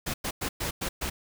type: noise bursts at uneven times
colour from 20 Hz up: pink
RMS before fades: -31 dBFS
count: 6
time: 0.06-0.14 / 0.24-0.31 / 0.41-0.49 / 0.6-0.71 / 0.81-0.89 / 1.01-1.1 s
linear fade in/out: 10 ms
effects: none